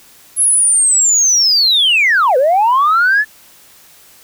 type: linear two-way sweep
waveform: sine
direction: down then up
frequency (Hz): 10970 to 488.8 to 1760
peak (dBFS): -7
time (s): 0.36-3.25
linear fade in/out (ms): 50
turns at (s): 2.37
effects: tanh soft clip ceiling -5 dBFS + white hiss -44 dBFS RMS until 4.23 s